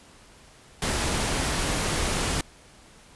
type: noise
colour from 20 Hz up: pink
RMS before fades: -26 dBFS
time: 0.82-2.41 s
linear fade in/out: 2 ms
effects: pink hiss -52 dBFS RMS until 3.15 s + resampled to 24000 Hz